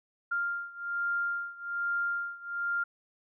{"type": "beating tone pair", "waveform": "sine", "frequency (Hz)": [1396.9, 1398.1], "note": ["F6", "F6"], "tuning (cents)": [0, 1], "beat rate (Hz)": 1.2, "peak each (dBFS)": [-32, -34], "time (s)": [0.31, 2.84], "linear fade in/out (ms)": 10, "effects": []}